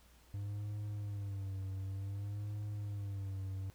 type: tone with vibrato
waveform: triangle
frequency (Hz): 100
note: G2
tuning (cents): +35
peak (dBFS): -36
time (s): 0.34-3.7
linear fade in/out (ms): 0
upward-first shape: sine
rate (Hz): 0.55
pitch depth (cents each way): 74
effects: added 60 Hz sine -63 dBFS peak until 3.74 s + pink hiss -66 dBFS RMS until 3.74 s